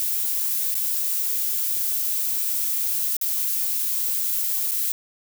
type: noise with dropouts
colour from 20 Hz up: violet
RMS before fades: -24 dBFS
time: 0-4.92 s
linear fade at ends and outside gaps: 0 ms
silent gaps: 0.743-0.752 / 3.167-3.213 / 4.711-4.717 s
effects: none